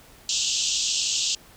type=band-pass noise; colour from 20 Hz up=white; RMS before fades=-25 dBFS; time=0.29-1.35 s; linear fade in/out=2 ms; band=2700 to 7600 Hz; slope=96 dB/octave; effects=pink hiss -51 dBFS RMS until 1.56 s